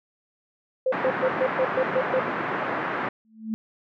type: tone bursts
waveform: sine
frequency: 518 Hz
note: C5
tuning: 17 cents flat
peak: -19 dBFS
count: 8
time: 0.86-2.196 s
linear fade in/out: 5 ms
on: 62 ms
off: 120 ms
type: band-pass noise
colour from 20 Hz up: white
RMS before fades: -28 dBFS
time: 0.92-3.09 s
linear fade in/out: 5 ms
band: 140 to 1700 Hz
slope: 24 dB/octave
type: tone with exponential growth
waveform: sine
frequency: 220.2 Hz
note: A3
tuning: 2 cents sharp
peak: -22 dBFS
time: 3.25-3.54 s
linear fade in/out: 0 ms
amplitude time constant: 62 ms
effects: none